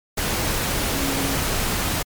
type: tone in noise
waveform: sine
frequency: 274.6 Hz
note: C#4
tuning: 16 cents flat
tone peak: -27 dBFS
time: 0.93-1.36 s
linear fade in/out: 10 ms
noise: pink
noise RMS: -23 dBFS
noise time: 0.17-2.03 s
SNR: -7 dB
effects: MP3 96 kbps